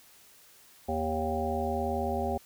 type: harmonic tone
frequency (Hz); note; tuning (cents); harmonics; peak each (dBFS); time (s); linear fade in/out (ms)
79; D#2; +27; 1 / 3 / 5 / 7 / 9 / 10; -35 / -35 / -35 / -35 / -35 / -35; 0.88-2.38; 10
effects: white hiss -57 dBFS RMS until 2.45 s